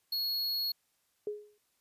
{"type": "tone", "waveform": "square", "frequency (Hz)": 4330, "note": "C#8", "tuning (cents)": -41, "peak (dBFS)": -31, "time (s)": [0.12, 0.72], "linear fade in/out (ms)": 5}
{"type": "tone with exponential decay", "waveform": "sine", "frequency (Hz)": 417.9, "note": "G#4", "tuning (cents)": 11, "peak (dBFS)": -30, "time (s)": [1.27, 1.58], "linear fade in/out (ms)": 2, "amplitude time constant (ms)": 66}
{"effects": ["white hiss -75 dBFS RMS until 1.8 s", "resampled to 32000 Hz"]}